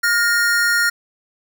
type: tone pair together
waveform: square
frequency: 1418 / 1848.3 Hz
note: F6 / A#6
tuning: +26 / -15 cents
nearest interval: perfect fourth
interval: 459 cents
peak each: -17 / -19 dBFS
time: 0.03-0.9 s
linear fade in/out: 10 ms
effects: none